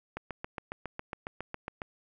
click train, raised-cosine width 0.5 ms, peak -21 dBFS, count 13, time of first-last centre 0.17-1.818 s, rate 7.28 Hz, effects none

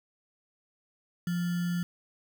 sine tone with sample-and-hold, 174.61 Hz, F3, in tune, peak -27 dBFS, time 1.27-1.83 s, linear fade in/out 2 ms, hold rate 1575 Hz, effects none

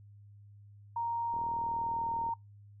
sine tone with pitch glide, 932 to 922.9 Hz, A#5 to A#5, -1 to -18 cents, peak -31 dBFS, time 0.96-2.34 s, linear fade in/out 5 ms, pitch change -17 cents, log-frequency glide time 1.38-2.04 s
click train, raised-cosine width 2 ms, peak -35 dBFS, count 39, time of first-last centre 1.34-2.29 s, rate 40 Hz
effects noise-tail reverb RT60 0.2 s tail -26 dB re dry + added 102 Hz sine -52 dBFS peak until 2.8 s

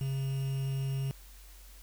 triangle tone with quantisation, 135.3 Hz, C#3, 42 cents flat, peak -28 dBFS, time 0.01-1.11 s, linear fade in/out 0 ms, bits 8, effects added 47 Hz sine -50 dBFS peak until 1.82 s + white hiss -57 dBFS RMS until 1.82 s

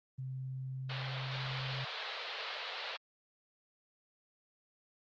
sine tone with pitch glide, 130.81 to 132.02 Hz, C3 to C3, 0 to +16 cents, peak -38 dBFS, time 0.18-1.85 s, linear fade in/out 10 ms, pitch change +16 cents, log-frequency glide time 0.31-1.52 s
white band-pass noise, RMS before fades -42 dBFS, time 0.89-2.97 s, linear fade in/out 10 ms, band 440 to 4300 Hz, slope 48 dB/octave
effects Opus 32 kbps

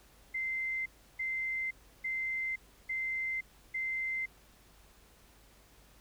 sine tone bursts, 2078 Hz, C7, 12 cents flat, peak -32 dBFS, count 5, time 0.34-4.26 s, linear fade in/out 10 ms, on 520 ms, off 330 ms, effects added 50 Hz sine -63 dBFS peak until 6 s + pink hiss -62 dBFS RMS until 6 s

